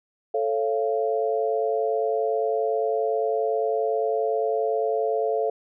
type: chord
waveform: sine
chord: A augmented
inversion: none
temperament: just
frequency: 440 / 550 / 687.5 Hz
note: A4 / C#5 / E#5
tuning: 0 / -14 / -27 cents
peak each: -24 / -28 / -26 dBFS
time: 0.34-5.5 s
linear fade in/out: 5 ms
effects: none